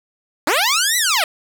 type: linear two-way sweep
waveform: 10% pulse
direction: up then down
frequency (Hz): 260.8 to 2017 to 588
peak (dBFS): -6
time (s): 0.47-1.24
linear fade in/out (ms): 2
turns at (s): 0.97
effects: none